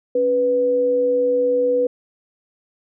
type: tone pair together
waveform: sine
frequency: 277.2 / 493.9 Hz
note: C#4 / B4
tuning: 0 / 0 cents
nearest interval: minor seventh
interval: 1000 cents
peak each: -27 / -15 dBFS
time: 0.15-1.87 s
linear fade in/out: 5 ms
effects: none